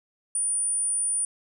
sine tone, 9397 Hz, D9, in tune, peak -23 dBFS, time 0.35-1.25 s, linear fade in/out 2 ms, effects none

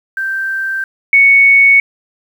sine tone pair in turn, 1566 / 2220 Hz, G6 / C#7, -2 / +2 cents, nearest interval tritone, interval 604 cents, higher second, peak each -15 / -4 dBFS, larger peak second, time 0.17-0.84 / 1.13-1.8 s, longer neither, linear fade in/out 2 ms, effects 7-bit

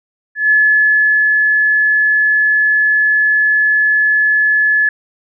sine tone with ADSR envelope, 1715 Hz, A6, 45 cents flat, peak -7 dBFS, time 0.35-4.89 s, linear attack 150 ms, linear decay 800 ms, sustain -2 dB, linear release 3 ms, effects none

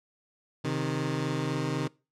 20% pulse tone pair together, 131.68 / 155.56 Hz, C3 / D#3, +11 / 0 cents, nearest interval minor third, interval 289 cents, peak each -26 dBFS, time 0.64-1.88 s, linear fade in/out 10 ms, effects noise-tail reverb RT60 0.3 s tail -23 dB re dry + low-pass 7000 Hz 12 dB/octave

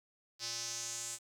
square tone with band-pass filter sweep, 116.9 Hz, A#2, 5 cents sharp, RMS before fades -41 dBFS, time 0.39-1.19 s, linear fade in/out 50 ms, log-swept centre 5100 to 7800 Hz, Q 3.9, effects 10-bit

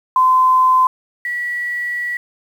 sine tone pair in turn, 1028 / 1940.6 Hz, C6 / B6, -31 / -31 cents, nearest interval major seventh, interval 1100 cents, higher second, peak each -9 / -19 dBFS, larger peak first, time 0.16-0.87 / 1.25-2.17 s, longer second, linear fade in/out 2 ms, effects 7-bit

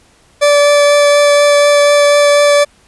40% pulse tone with vibrato, 580 Hz, D5, 22 cents flat, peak -5 dBFS, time 0.41-2.65 s, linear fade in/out 20 ms, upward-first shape triangle, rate 4.1 Hz, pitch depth 9 cents each way, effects pink hiss -49 dBFS RMS until 2.87 s + resampled to 24000 Hz

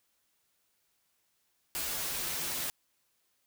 white noise with comb filter, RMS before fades -35 dBFS, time 1.75-2.7 s, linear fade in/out 0 ms, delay 9.9 ms, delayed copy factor -0.85, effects white hiss -75 dBFS RMS until 3.46 s

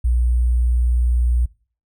sine tone with sample-and-hold, 60.3 Hz, B1, 41 cents flat, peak -14 dBFS, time 0.04-1.46 s, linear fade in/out 10 ms, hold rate 8820 Hz, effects noise-tail reverb RT60 0.4 s tail -21 dB re dry

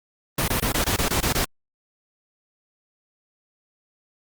pink noise bursts, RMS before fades -22 dBFS, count 9, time 0.38-1.448 s, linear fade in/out 5 ms, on 100 ms, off 21 ms, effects Opus 32 kbps

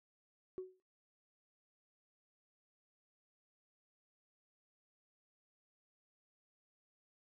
sine tone with exponential decay, 371.8 Hz, F#4, 8 cents sharp, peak -36 dBFS, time 0.58-0.8 s, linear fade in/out 0 ms, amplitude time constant 47 ms, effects noise-tail reverb RT60 0.3 s tail -26 dB re dry + tanh soft clip ceiling -36 dBFS

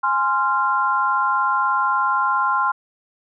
sine chord, F minor, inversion first, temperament equal with one note detuned, 830.6 / 1046.5 / 1383.3 Hz, Ab5 / C6 / F6, 0 / 0 / -17 cents, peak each -24 / -19 / -21 dBFS, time 0.03-2.72 s, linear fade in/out 10 ms, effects none

